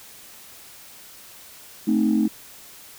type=chord; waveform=sine; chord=A diminished; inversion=none; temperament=equal; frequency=220 / 261.6 / 311.1 Hz; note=A3 / C4 / Eb4; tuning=0 / 0 / 0 cents; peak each=-19 / -23 / -21 dBFS; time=1.87-2.28 s; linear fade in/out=10 ms; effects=tanh soft clip ceiling -10 dBFS + white hiss -45 dBFS RMS until 2.98 s